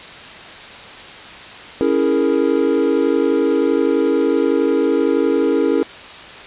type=chord; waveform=triangle; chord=A# half-diminished seventh; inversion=first; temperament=equal; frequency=277.2 / 329.6 / 415.3 / 466.2 Hz; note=C#4 / E4 / G#4 / A#4; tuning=0 / 0 / 0 / 0 cents; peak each=-17 dBFS; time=1.81-5.83 s; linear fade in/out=0 ms; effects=white hiss -35 dBFS RMS until 6.46 s + resampled to 8000 Hz